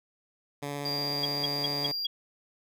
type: tone with vibrato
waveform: 10% pulse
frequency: 143.3 Hz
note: D3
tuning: 42 cents flat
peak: -25 dBFS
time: 0.62-1.92 s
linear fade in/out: 10 ms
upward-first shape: triangle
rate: 16 Hz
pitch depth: 12 cents each way
type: tone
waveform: triangle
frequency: 4770 Hz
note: D8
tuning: 26 cents sharp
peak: -29 dBFS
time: 0.85-2.06 s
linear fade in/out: 5 ms
type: tone bursts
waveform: sine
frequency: 3310 Hz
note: G#7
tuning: 6 cents flat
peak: -26 dBFS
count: 5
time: 1.23-2.07 s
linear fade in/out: 5 ms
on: 24 ms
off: 180 ms
effects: none